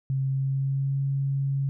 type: tone with pitch glide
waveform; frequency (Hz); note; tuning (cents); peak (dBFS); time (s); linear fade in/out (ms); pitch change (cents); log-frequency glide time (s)
sine; 134.4 to 137.54; C3 to C#3; +47 to -13; -23; 0.1-1.69; 0; +40; 0.27-0.99
effects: none